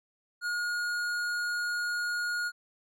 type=tone with tanh clipping; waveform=sine; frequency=1435 Hz; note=F6; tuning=47 cents sharp; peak=-31 dBFS; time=0.41-2.52 s; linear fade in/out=50 ms; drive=14 dB; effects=none